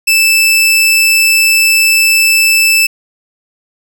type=tone; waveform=sawtooth; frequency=2637 Hz; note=E7; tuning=in tune; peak=-3 dBFS; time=0.07-2.87 s; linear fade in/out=10 ms; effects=7-bit